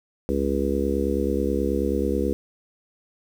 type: harmonic tone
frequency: 69.3 Hz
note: C#2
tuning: in tune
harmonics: 1 / 3 / 4 / 5 / 6 / 7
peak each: -28 / -28 / -28 / -28 / -28 / -28 dBFS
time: 0.29-2.33 s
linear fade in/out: 0 ms
effects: 8-bit